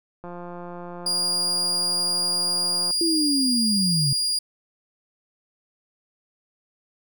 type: click train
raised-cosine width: 1 ms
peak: -24 dBFS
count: 468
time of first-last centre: 0.24-2.909 s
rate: 175 Hz
type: tone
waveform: 35% pulse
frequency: 4839 Hz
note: D#8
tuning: 49 cents flat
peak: -20 dBFS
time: 1.06-4.39 s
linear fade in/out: 5 ms
type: linear sweep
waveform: sine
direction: down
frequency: 341.6 to 132 Hz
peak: -21 dBFS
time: 3.01-4.13 s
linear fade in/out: 2 ms
effects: none